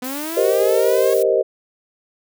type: linear sweep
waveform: sawtooth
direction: up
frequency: 246.9 to 550 Hz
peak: -22 dBFS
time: 0.02-1.14 s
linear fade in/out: 5 ms
type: noise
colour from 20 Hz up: blue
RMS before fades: -31 dBFS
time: 0.04-1.23 s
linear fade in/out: 5 ms
type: chord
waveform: sine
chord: C minor seventh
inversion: second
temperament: equal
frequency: 392 / 466.2 / 523.3 / 622.3 Hz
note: G4 / Bb4 / C5 / Eb5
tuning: 0 / 0 / 0 / 0 cents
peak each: -19 dBFS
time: 0.36-1.43 s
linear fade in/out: 20 ms
effects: none